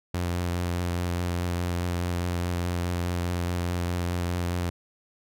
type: tone with vibrato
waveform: sawtooth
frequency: 87.8 Hz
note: F2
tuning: 10 cents sharp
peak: -22 dBFS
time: 0.14-4.7 s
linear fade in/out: 5 ms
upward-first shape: triangle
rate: 4.8 Hz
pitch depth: 22 cents each way
effects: none